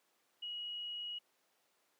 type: tone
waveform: sine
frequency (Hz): 2903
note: F#7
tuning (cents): -34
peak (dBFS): -40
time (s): 0.42-1.19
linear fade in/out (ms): 10
effects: pink hiss -75 dBFS RMS until 1.99 s + high-pass 400 Hz 12 dB/octave